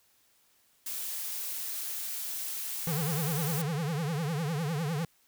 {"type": "noise", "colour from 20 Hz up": "blue", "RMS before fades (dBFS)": -36, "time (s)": [0.86, 3.62], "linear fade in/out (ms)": 5}
{"type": "tone with vibrato", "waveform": "square", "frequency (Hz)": 155.56, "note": "D#3", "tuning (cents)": 0, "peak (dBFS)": -30, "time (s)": [2.87, 5.05], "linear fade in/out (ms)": 2, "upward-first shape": "triangle", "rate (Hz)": 9.9, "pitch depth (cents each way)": 220}
{"effects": ["white hiss -67 dBFS RMS until 5.27 s"]}